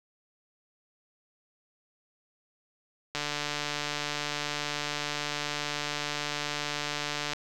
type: click train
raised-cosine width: 0.2 ms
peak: -14 dBFS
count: 616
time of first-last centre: 3.15-7.334 s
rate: 147 Hz
effects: none